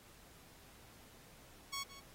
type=tone with echo; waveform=10% pulse; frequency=1108.7 Hz; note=C#6; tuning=in tune; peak=-31 dBFS; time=1.72-1.84 s; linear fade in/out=20 ms; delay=170 ms; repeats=1; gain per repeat=-15 dB; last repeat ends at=2.01 s; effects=pink hiss -61 dBFS RMS until 2.14 s + AAC 48 kbps